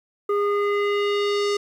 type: tone with low-pass filter sweep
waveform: square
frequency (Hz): 408.4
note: G#4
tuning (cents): -29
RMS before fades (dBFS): -22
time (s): 0.29-1.57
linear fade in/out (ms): 5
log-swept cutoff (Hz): 1100 to 6000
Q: 1.7
effects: 9-bit